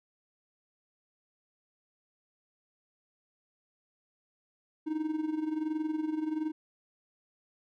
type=tone with amplitude modulation; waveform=triangle; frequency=311.1 Hz; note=D#4; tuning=in tune; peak=-25 dBFS; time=4.86-6.52 s; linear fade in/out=20 ms; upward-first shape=sine; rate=21.3 Hz; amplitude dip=70%; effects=none